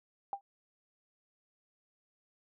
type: tone with exponential decay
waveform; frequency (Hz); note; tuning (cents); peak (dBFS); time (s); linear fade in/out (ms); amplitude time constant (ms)
sine; 795; G5; +24; -29; 0.33-0.41; 1; 17
effects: none